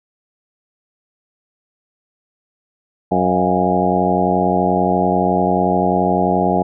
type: harmonic tone with a mistuned harmonic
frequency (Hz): 91.5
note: F#2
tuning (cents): -19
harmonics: 1 / 2 / 3 / 4 / 5 / 6 / 7 / 8 / 9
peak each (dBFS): -30 / -19 / -23 / -22 / -23 / -26 / -22 / -20 / -20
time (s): 3.11-6.63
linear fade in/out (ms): 10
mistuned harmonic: 8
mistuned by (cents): -54
effects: none